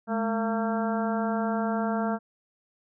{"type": "harmonic tone with a mistuned harmonic", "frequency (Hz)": 227.1, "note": "A#3", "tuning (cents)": -45, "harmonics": [1, 2, 3, 4, 5, 6, 7], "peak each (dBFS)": [-27, -34, -31, -35, -41, -36, -41], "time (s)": [0.07, 2.19], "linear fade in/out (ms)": 50, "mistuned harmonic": 1, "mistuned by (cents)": -96, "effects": []}